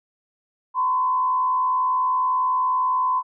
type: tone with frequency modulation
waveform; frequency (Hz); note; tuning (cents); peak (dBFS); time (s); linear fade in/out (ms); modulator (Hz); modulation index
sine; 1019; C6; -46; -18; 0.74-3.23; 50; 69.9; 0.53
effects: none